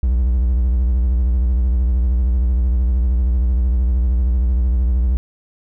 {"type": "tone with vibrato", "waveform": "triangle", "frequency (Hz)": 61.5, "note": "B1", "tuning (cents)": -7, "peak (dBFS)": -11, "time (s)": [0.03, 5.17], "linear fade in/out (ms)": 0, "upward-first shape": "sine", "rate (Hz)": 13, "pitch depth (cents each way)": 140, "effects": []}